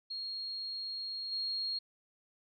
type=tone with level steps; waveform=sine; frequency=4268 Hz; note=C8; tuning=34 cents sharp; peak=-37 / -33 dBFS; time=0.1-1.79 s; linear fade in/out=10 ms; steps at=1.31 s; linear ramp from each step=20 ms; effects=none